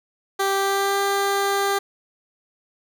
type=tone with pitch glide; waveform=15% pulse; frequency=391.7 to 397.4 Hz; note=G4 to G4; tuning=-1 to +24 cents; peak=-13 dBFS; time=0.39-1.79 s; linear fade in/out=10 ms; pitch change=+25 cents; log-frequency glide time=0.56-1 s; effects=none